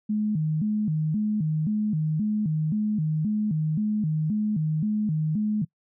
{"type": "tone with vibrato", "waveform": "sine", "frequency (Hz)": 181.5, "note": "F#3", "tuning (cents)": -33, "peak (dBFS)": -22, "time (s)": [0.09, 5.65], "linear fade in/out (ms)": 10, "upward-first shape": "square", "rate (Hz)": 1.9, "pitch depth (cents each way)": 270, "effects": ["noise-tail reverb RT60 0.1 s tail -24 dB re dry"]}